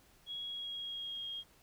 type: tone with pitch glide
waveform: sine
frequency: 3322 to 3252 Hz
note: G#7 to G#7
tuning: 0 to -37 cents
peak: -39 dBFS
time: 0.26-1.44 s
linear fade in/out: 50 ms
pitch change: -37 cents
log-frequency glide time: 0.43-1.26 s
effects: pink hiss -65 dBFS RMS until 1.62 s